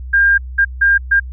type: tone bursts at uneven times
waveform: sine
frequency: 1604 Hz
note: G6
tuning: 39 cents sharp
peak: -8 dBFS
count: 4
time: 0.13-0.38 / 0.58-0.65 / 0.81-0.98 / 1.11-1.2 s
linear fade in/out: 10 ms
effects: added 63 Hz sine -25 dBFS peak until 1.32 s